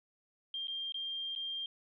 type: tone with dropouts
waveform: sine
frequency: 3192 Hz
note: G7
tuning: 31 cents sharp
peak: -36 dBFS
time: 0.54-1.66 s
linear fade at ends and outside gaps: 2 ms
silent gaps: 0.672-0.681 / 0.922-0.943 / 1.352-1.36 s
effects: none